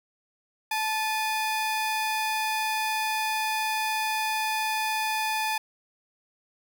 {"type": "tone pair together", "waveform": "35% pulse", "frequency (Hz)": [873, 2469], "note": ["A5", "D#7"], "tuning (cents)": [-14, -14], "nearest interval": "octave + tritone", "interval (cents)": 1800, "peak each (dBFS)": [-25, -29], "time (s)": [0.71, 5.58], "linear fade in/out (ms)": 5, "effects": []}